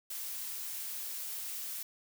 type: noise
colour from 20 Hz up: blue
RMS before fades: -40 dBFS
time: 0.1-1.83 s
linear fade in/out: 5 ms
effects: none